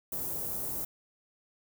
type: band-stop noise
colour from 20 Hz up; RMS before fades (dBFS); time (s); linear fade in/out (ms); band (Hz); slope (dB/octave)
white; -35; 0.12-0.85; 5; 590 to 14000; 12
effects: none